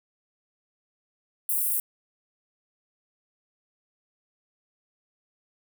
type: high-pass noise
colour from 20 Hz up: white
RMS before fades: -26 dBFS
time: 1.49-1.8 s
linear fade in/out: 2 ms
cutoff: 9000 Hz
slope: 48 dB/octave
effects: none